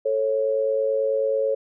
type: tone pair together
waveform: sine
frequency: 440 / 549.2 Hz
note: A4 / C#5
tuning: 0 / -16 cents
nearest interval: major third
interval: 384 cents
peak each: -24 / -21 dBFS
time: 0.05-1.55 s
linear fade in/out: 10 ms
effects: none